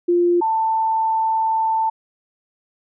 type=tone pair in turn; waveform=sine; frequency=349.2 / 889.1 Hz; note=F4 / A5; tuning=0 / +18 cents; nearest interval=octave + major third; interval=1618 cents; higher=second; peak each=-13 / -16 dBFS; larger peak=first; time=0.08-0.41 / 0.41-1.9 s; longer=second; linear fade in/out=10 ms; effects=none